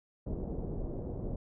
pink low-pass noise, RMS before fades -37 dBFS, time 0.26-1.36 s, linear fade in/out 5 ms, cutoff 560 Hz, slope 24 dB/octave, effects none

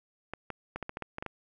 clicks, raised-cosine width 0.5 ms, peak -21 dBFS, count 10, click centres 0.336 / 0.503 / 0.76 / 0.827 / 0.894 / 0.971 / 1.023 / 1.184 / 1.225 / 1.263 s, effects none

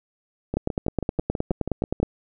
two click trains, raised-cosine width 2 ms, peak -9 / -13 dBFS, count 15 / 10, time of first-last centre 0.57-2.03 / 0.54-2.001 s, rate 9.59 / 6.16 Hz, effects none

